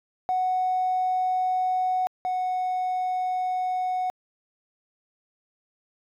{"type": "tone pair in turn", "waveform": "triangle", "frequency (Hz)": [740, 737.1], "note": ["F#5", "F#5"], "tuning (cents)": [0, -7], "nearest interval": "unison", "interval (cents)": 7, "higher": "first", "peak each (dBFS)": [-18, -21], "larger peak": "first", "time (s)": [[0.29, 2.07], [2.25, 4.1]], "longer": "second", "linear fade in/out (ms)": 0, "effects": ["tanh soft clip ceiling -19 dBFS"]}